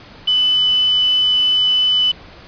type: tone with quantisation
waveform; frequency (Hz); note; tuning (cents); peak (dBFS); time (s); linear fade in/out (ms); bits
sine; 2999; F#7; +23; -12; 0.27-2.12; 10; 4
effects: pink hiss -40 dBFS RMS until 2.47 s + resampled to 11025 Hz